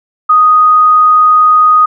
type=tone; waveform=sine; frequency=1244.5 Hz; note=D#6; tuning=in tune; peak=-3 dBFS; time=0.29-1.86 s; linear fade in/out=10 ms; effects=none